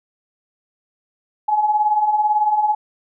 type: beating tone pair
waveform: sine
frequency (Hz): 830.6 / 848.6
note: G#5 / G#5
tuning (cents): 0 / +37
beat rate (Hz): 18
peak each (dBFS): -22 / -15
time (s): 1.48-2.75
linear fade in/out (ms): 10
effects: none